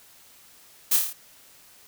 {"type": "noise with echo", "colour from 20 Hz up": "blue", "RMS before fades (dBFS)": -20, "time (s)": [0.91, 0.97], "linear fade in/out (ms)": 10, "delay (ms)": 27, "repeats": 6, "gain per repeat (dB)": -3, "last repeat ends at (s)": 1.132, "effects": ["white hiss -53 dBFS RMS until 1.87 s"]}